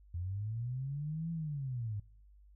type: linear two-way sweep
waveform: sine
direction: up then down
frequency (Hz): 83.5 to 168.3 to 99.3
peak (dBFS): -35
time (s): 0.14-2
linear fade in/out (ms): 5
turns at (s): 1.31
effects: noise-tail reverb RT60 0.6 s tail -24 dB re dry + added 50 Hz sine -57 dBFS peak until 2.55 s